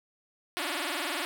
5% pulse tone with vibrato, 321.8 Hz, E4, 42 cents flat, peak -19 dBFS, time 0.57-1.25 s, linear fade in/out 0 ms, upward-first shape sine, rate 20 Hz, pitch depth 240 cents each way, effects none

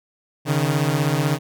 sawtooth beating tone pair, 138.59 / 154.59 Hz, C#3 / D#3, 0 / -11 cents, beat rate 16 Hz, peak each -17 dBFS, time 0.45-1.39 s, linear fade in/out 50 ms, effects none

